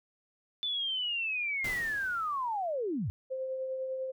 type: linear sweep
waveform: sine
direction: down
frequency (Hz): 3520 to 77.78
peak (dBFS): -30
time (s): 0.63-3.1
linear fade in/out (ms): 0
type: noise with exponential decay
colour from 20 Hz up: pink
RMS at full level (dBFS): -39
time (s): 1.64-2.75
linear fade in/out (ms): 5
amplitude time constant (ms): 240
type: tone with tremolo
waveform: sine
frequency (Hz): 523.3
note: C5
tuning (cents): 0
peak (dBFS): -31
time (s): 3.3-4.12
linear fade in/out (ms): 20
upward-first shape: triangle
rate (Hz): 10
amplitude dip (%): 35
effects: none